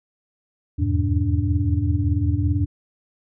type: tone cluster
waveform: sine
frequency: 78.3 / 83.6 / 101.5 / 124.5 / 290.6 Hz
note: D#2 / E2 / G#2 / B2 / D4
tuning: +11 / +25 / -39 / +14 / -18 cents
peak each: -30 / -21 / -22 / -28 / -26 dBFS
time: 0.78-2.66 s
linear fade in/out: 20 ms
effects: none